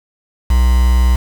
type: tone with quantisation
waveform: triangle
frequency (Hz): 61.74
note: B1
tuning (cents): 0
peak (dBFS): -6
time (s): 0.5-1.16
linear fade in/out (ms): 5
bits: 4
effects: none